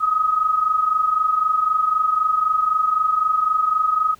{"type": "tone pair together", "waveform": "sine", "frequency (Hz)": [1244.5, 1268.4], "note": ["D#6", "D#6"], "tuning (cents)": [0, 33], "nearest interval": "unison", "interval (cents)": 33, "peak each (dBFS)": [-22, -17], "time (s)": [0, 4.15], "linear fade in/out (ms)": 20, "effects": ["pink hiss -53 dBFS RMS until 4.19 s"]}